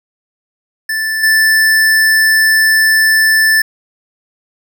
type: tone with level steps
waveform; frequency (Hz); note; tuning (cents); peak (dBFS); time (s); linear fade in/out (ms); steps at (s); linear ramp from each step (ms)
square; 1760; A6; 0; -15 / -8; 0.89-3.62; 5; 1.23; 5
effects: none